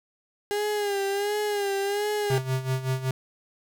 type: tone with vibrato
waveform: 35% pulse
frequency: 406.8 Hz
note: G#4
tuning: 36 cents flat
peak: -23 dBFS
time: 0.51-2.38 s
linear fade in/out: 0 ms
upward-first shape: sine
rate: 1.4 Hz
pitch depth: 58 cents each way
type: tone with tremolo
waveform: square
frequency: 130.81 Hz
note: C3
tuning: in tune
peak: -23 dBFS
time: 2.3-3.11 s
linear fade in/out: 2 ms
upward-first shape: sine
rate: 5.3 Hz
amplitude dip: 75%
effects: none